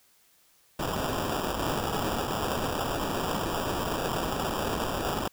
blue noise with sample-and-hold, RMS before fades -30 dBFS, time 0.79-5.28 s, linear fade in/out 5 ms, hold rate 2100 Hz, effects white hiss -63 dBFS RMS until 5.32 s

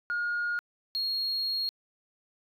sine tone pair in turn, 1429 / 4282 Hz, F6 / C8, +39 / +39 cents, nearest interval octave + perfect fifth, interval 1900 cents, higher second, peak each -26 dBFS, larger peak neither, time 0.1-0.59 / 0.95-1.69 s, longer second, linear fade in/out 0 ms, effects tanh soft clip ceiling -25 dBFS

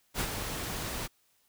pink noise with ADSR envelope, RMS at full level -30 dBFS, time 0.14-1.08 s, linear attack 63 ms, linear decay 61 ms, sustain -6 dB, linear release 27 ms, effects white hiss -70 dBFS RMS until 1.48 s

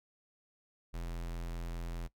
square tone, 42.4 Hz, E1, 50 cents sharp, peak -38 dBFS, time 0.93-2.08 s, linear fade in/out 20 ms, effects noise-tail reverb RT60 0.1 s tail -19 dB re dry

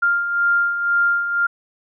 sine beating tone pair, 1396.9 / 1398.9 Hz, F6 / F6, 0 / +2 cents, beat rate 2 Hz, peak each -24 / -16 dBFS, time 0.02-1.47 s, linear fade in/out 10 ms, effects none

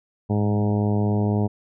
harmonic tone with a mistuned harmonic, 103.83 Hz, G#2, in tune, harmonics 1 / 2 / 3 / 4 / 5 / 6 / 7 / 8 / 9, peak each -21 / -23 / -30 / -29 / -36 / -35 / -35 / -38 / -40 dBFS, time 0.29-1.48 s, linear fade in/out 20 ms, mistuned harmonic 1, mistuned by +30 cents, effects none

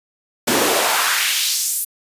pink noise with high-pass filter sweep, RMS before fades -18 dBFS, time 0.47-1.85 s, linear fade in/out 10 ms, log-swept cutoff 230 to 11000 Hz, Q 1.6, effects resampled to 32000 Hz

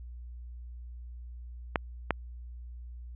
clicks, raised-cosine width 0.5 ms, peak -10 dBFS, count 2, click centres 1.758 / 2.107 s, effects added 60 Hz sine -41 dBFS peak until 3.15 s + resampled to 8000 Hz

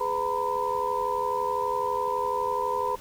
sine tone cluster, 415.8 / 502 / 927 / 999 Hz, G#4 / B4 / A#5 / B5, +2 / +28 / -10 / +20 cents, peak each -33 / -31 / -30 / -28 dBFS, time 0-2.96 s, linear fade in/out 10 ms, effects pink hiss -48 dBFS RMS until 3 s

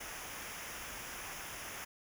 pink noise with comb filter, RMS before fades -45 dBFS, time 0-1.85 s, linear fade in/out 10 ms, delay 0.24 ms, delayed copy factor -0.7, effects none

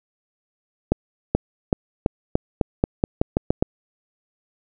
accelerating click train, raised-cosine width 2 ms, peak -3 dBFS, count 12, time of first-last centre 0.92-3.625 s, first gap 430 ms, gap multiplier 0.88, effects none

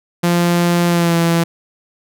sawtooth tone with pitch glide, 173.2 to 168.08 Hz, F3 to E3, -14 to +34 cents, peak -8 dBFS, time 0.23-1.44 s, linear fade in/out 10 ms, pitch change -52 cents, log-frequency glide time 0.88-1.16 s, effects none

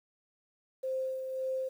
sine tone with tremolo, 523.3 Hz, C5, in tune, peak -30 dBFS, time 0.83-1.69 s, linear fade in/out 10 ms, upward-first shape sine, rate 1.8 Hz, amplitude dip 45%, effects 10-bit

